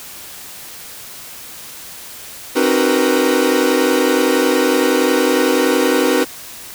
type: tone cluster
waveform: 45% pulse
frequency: 264.6 / 307.9 / 373.8 / 466.3 / 497.1 Hz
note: C4 / D#4 / F#4 / A#4 / B4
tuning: +20 / -18 / +18 / +1 / +11 cents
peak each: -19 dBFS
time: 2.55-6.25 s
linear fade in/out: 20 ms
effects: white hiss -34 dBFS RMS until 6.74 s